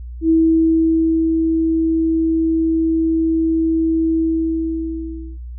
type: tone with ADSR envelope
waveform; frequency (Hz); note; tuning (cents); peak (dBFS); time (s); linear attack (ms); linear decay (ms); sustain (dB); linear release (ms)
sine; 324.4; E4; -28; -9; 0.21-5.38; 85; 1000; -4; 1200
effects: noise-tail reverb RT60 0.1 s tail -18 dB re dry + added 60 Hz sine -28 dBFS peak until 5.58 s